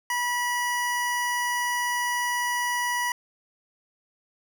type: tone pair together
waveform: square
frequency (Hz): 972.4 / 1947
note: B5 / B6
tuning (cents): -27 / -25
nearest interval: octave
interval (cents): 1202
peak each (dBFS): -28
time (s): 0.1-3.12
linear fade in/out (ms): 2
effects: none